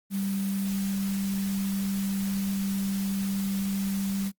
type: tone in noise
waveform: sine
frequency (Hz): 196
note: G3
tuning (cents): 0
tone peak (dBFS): -26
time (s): 0.1-4.32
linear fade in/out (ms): 50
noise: white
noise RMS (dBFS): -40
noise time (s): 0.1-4.32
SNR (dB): +11
effects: noise-tail reverb RT60 0.1 s tail -24 dB re dry + Opus 32 kbps